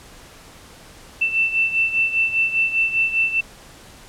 sine beating tone pair, 2669 / 2674 Hz, E7 / E7, +21 / +24 cents, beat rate 5 Hz, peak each -18 / -23 dBFS, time 1.21-3.41 s, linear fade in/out 10 ms, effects pink hiss -44 dBFS RMS until 4.08 s + low-pass 11000 Hz 12 dB/octave

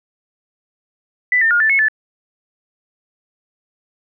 sine tone with pitch steps, 1988 / 1805 / 1424 / 1761 / 2190 / 1744 Hz, B6 / A6 / F6 / A6 / C#7 / A6, +11 / +44 / +33 / +1 / -22 / -16 cents, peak -11 dBFS, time 1.32-1.884 s, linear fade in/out 2 ms, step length 94 ms, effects none

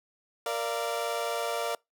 30% pulse chord, Bb major, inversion none, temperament equal with one note detuned, 466.2 / 587.3 / 687.6 Hz, Bb4 / D5 / F5, 0 / 0 / -27 cents, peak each -31 dBFS, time 0.46-1.75 s, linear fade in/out 2 ms, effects noise-tail reverb RT60 0.2 s tail -26 dB re dry

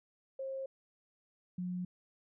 sine tone pair in turn, 535 / 180.14 Hz, C5 / F#3, +38 / -46 cents, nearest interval octave + perfect fifth, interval 1884 cents, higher first, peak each -37 / -35 dBFS, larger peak second, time 0.39-0.66 / 1.58-1.85 s, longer neither, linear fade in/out 5 ms, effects none

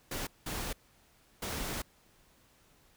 pink noise bursts at uneven times, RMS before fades -37 dBFS, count 3, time 0.11-0.27 / 0.46-0.73 / 1.42-1.82 s, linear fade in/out 5 ms, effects pink hiss -65 dBFS RMS until 2.96 s

